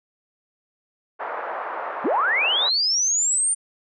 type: band-pass noise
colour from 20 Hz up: pink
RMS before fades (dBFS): -30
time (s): 1.19-2.7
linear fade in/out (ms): 20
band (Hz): 560 to 1500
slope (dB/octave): 24
type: linear sweep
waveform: sine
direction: up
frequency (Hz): 174.61 to 9100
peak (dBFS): -18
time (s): 2.04-3.55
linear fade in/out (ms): 20
effects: none